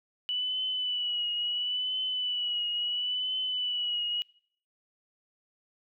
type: tone with vibrato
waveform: sine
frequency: 2960 Hz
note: F#7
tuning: in tune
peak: -28 dBFS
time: 0.29-4.22 s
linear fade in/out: 0 ms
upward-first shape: triangle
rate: 0.73 Hz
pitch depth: 49 cents each way
effects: noise-tail reverb RT60 0.6 s tail -25 dB re dry